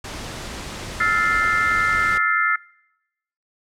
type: noise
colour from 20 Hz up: pink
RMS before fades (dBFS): -32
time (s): 0.04-2.18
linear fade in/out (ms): 5
type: chord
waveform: sine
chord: F major seventh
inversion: third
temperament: equal with one note detuned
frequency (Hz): 1306.4 / 1396.9 / 1760 / 2093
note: E6 / F6 / A6 / C7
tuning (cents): -16 / 0 / 0 / 0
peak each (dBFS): -22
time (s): 1-2.56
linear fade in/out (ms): 5
effects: noise-tail reverb RT60 0.9 s tail -24 dB re dry + low-pass 8000 Hz 12 dB/octave